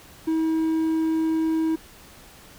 triangle tone, 320.7 Hz, E4, 48 cents flat, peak -18 dBFS, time 0.27-1.76 s, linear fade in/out 10 ms, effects pink hiss -48 dBFS RMS until 2.58 s

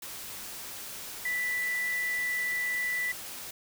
sine tone in noise, 1975.5 Hz, B6, in tune, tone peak -28 dBFS, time 1.25-3.12 s, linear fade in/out 5 ms, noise white, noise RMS -41 dBFS, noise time 0.02-3.51 s, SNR +10 dB, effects none

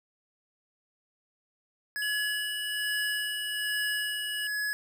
square tone with tremolo, 1691 Hz, G#6, 31 cents sharp, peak -29 dBFS, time 1.96-4.73 s, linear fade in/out 0 ms, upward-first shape sine, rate 1.2 Hz, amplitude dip 55%
square tone with pitch glide, 2937 to 2920 Hz, F#7 to F#7, -13 to -24 cents, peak -34 dBFS, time 2.02-4.47 s, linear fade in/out 2 ms, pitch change -11 cents, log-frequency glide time 2.9-4.15 s
effects none

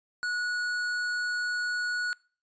triangle tone with hard clipping, 1462 Hz, F#6, 21 cents flat, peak -30 dBFS, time 0.23-2.13 s, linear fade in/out 0 ms, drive 15 dB, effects noise-tail reverb RT60 0.4 s tail -24 dB re dry + resampled to 16000 Hz

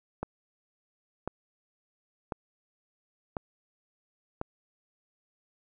click train, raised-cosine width 1 ms, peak -18 dBFS, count 5, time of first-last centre 0.23-4.414 s, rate 0.956 Hz, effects none

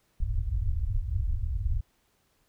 pink low-pass noise, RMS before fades -28 dBFS, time 0.2-1.81 s, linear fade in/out 5 ms, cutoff 110 Hz, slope 96 dB/octave, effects pink hiss -70 dBFS RMS until 2.48 s

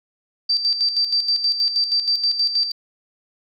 sine tone with tremolo, 4670 Hz, D8, 11 cents flat, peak -15 dBFS, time 0.49-2.72 s, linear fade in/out 10 ms, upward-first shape square, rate 6.3 Hz, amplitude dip 60%, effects none

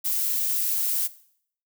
violet noise, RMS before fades -25 dBFS, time 0.04-1.08 s, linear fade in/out 20 ms, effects noise-tail reverb RT60 0.6 s tail -17 dB re dry

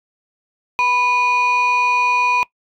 sine tone pair together, 987.8 / 2458 Hz, B5 / D#7, 0 / -22 cents, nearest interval octave + major third, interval 1578 cents, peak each -14 dBFS, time 0.79-2.43 s, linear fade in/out 0 ms, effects noise-tail reverb RT60 0.1 s tail -22 dB re dry + tanh soft clip ceiling -10 dBFS

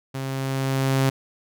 sawtooth tone with level ramp, 134.2 Hz, C3, 44 cents sharp, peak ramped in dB -24 to -13 dBFS, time 0.14-1.1 s, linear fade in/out 10 ms, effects none

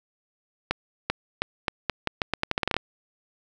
accelerating click train, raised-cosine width 0.3 ms, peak -7 dBFS, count 16, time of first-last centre 0.71-2.766 s, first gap 390 ms, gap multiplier 0.82, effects none

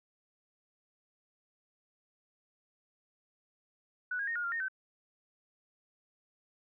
sine tone with pitch steps, 1480 / 1630 / 1850 / 1431 / 1390 / 1841 / 1535 Hz, F#6 / G#6 / A#6 / F6 / F6 / A#6 / G6, 0 / -33 / -14 / +42 / -9 / -22 / -37 cents, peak -32 dBFS, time 4.11-4.684 s, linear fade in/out 5 ms, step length 82 ms, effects none

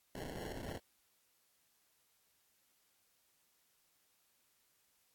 blue noise with sample-and-hold, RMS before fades -45 dBFS, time 0.15-0.78 s, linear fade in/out 2 ms, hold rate 1225 Hz, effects white hiss -75 dBFS RMS until 5.14 s + AAC 64 kbps

